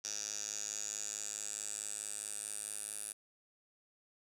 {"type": "tone with band-pass filter sweep", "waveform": "10% pulse", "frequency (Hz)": 104.6, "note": "G#2", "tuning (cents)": 13, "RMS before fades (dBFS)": -42, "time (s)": [0.04, 3.13], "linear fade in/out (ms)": 10, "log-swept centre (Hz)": [6000, 9700], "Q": 7.2, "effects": []}